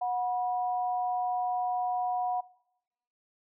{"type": "tone pair together", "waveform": "sine", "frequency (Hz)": [730, 974.4], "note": ["F#5", "B5"], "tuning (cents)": [-24, -24], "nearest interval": "perfect fourth", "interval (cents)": 500, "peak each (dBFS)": [-28, -37], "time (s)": [0.01, 2.41], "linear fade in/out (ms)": 10, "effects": ["noise-tail reverb RT60 0.9 s tail -22 dB re dry"]}